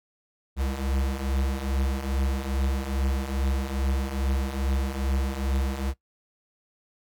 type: beating tone pair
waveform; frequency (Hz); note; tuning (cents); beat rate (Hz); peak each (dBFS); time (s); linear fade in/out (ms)
square; 65.5 / 67.9; C2 / C#2; +2 / -35; 2.4; -31 / -27; 0.56-5.94; 50
effects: noise-tail reverb RT60 0.1 s tail -18 dB re dry